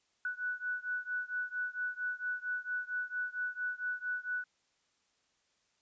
sine beating tone pair, 1480 / 1484.4 Hz, F#6 / F#6, 0 / +5 cents, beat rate 4.4 Hz, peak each -37 / -38 dBFS, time 0.25-4.44 s, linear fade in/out 2 ms, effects white hiss -75 dBFS RMS until 5.81 s + resampled to 16000 Hz

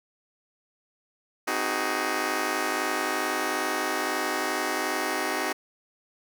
10% pulse chord, Ab dominant seventh, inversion first, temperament just, 259.6 / 311.5 / 373.8 / 415.3 Hz, C4 / Eb4 / Gb4 / Ab4, -13 / +2 / +18 / 0 cents, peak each -26 / -23 / -22 / -25 dBFS, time 1.47-5.53 s, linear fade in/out 10 ms, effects none

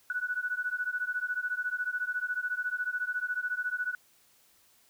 sine beating tone pair, 1472 / 1486 Hz, F#6 / F#6, -9 / +7 cents, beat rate 14 Hz, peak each -33 / -33 dBFS, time 0.1-3.95 s, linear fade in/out 2 ms, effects white hiss -64 dBFS RMS until 4.89 s

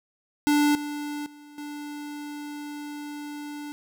square tone with level steps, 293.7 Hz, D4, in tune, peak -19 / -31 / -46 / -35 dBFS, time 0.47-3.72 s, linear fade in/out 0 ms, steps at 0.75 / 1.26 / 1.58 s, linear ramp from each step 2 ms, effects none

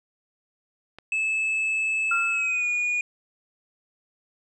click, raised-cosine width 0.3 ms, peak -25 dBFS, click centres 0.986 s
triangle tone with pitch glide, 2609 to 2448 Hz, E7 to D#7, -18 to -29 cents, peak -21 dBFS, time 1.12-3.01 s, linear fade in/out 2 ms, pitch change -111 cents, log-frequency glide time 2.29-2.66 s
sine tone with exponential decay, 1381 Hz, F6, 20 cents flat, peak -21 dBFS, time 2.11-2.85 s, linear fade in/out 5 ms, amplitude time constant 160 ms
effects resampled to 24000 Hz

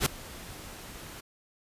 pink noise with ADSR envelope, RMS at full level -21 dBFS, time 0-1.21 s, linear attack 60 ms, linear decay 4 ms, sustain -23 dB, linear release 12 ms, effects resampled to 32000 Hz

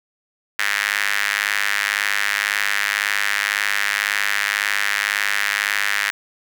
sawtooth tone with high-pass filter, 101.9 Hz, G#2, 32 cents flat, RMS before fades -21 dBFS, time 0.59-6.11 s, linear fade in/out 0 ms, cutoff 1800 Hz, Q 3.4, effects none

